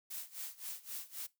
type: noise with tremolo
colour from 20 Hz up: blue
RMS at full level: -42 dBFS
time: 0.1-1.27 s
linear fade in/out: 10 ms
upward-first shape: sine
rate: 3.8 Hz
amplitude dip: 90%
effects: noise-tail reverb RT60 0.2 s tail -20 dB re dry